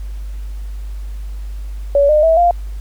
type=tone with pitch steps; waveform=sine; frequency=566 / 606.6 / 650.2 / 696.8 Hz; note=C#5 / D#5 / E5 / F5; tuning=+36 / -44 / -24 / -4 cents; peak=-8 dBFS; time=1.95-2.51 s; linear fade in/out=2 ms; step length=140 ms; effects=added 50 Hz sine -23 dBFS peak until 2.8 s + pink hiss -48 dBFS RMS until 2.8 s